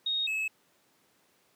sine / triangle tone pair in turn, 3732 / 2588 Hz, A#7 / E7, +1 / -32 cents, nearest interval tritone, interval 633 cents, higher first, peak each -27 / -27 dBFS, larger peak neither, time 0.06-0.27 / 0.27-0.48 s, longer neither, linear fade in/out 5 ms, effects pink hiss -67 dBFS RMS until 1.55 s + high-pass 200 Hz 12 dB/octave

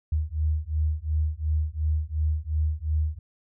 sine beating tone pair, 75.9 / 78.7 Hz, D#2 / D#2, -42 / +20 cents, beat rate 2.8 Hz, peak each -26 dBFS, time 0.12-3.19 s, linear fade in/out 5 ms, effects none

